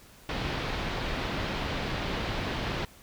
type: low-pass noise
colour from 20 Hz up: pink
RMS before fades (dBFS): -32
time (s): 0.29-2.85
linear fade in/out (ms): 2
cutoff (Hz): 4200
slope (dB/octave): 24
effects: pink hiss -54 dBFS RMS until 3.02 s